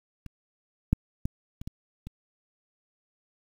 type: clicks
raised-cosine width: 5 ms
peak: -29 / -8 / -16 / -27 / -23 / -26 dBFS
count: 6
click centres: 0.263 / 0.93 / 1.255 / 1.615 / 1.675 / 2.07 s
effects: 8-bit